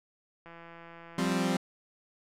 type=click train; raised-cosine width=0.5 ms; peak=-34 dBFS; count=145; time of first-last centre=0.46-1.317 s; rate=168 Hz
type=chord; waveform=sawtooth; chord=F suspended second; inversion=none; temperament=equal; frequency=174.61 / 196 / 261.6 Hz; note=F3 / G3 / C4; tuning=0 / 0 / 0 cents; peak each=-27 dBFS; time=1.18-1.57 s; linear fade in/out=5 ms
effects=low-pass 10000 Hz 12 dB/octave